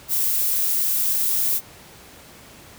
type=noise; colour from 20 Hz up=violet; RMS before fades=-21 dBFS; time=0.08-1.61 s; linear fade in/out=50 ms; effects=pink hiss -45 dBFS RMS until 2.78 s + high-pass 60 Hz 12 dB/octave